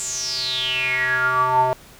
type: tone with band-pass filter sweep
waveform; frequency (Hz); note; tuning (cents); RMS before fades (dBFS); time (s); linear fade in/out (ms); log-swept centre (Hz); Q
square; 128.2; C3; -35; -21; 0-1.73; 0; 7700 to 740; 9.7
effects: pink hiss -46 dBFS RMS until 1.99 s